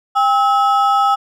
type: ring-modulated tone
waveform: triangle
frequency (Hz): 1046.5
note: C6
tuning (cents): 0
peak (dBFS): -6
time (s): 0.15-1.16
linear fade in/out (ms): 20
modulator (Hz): 247
effects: none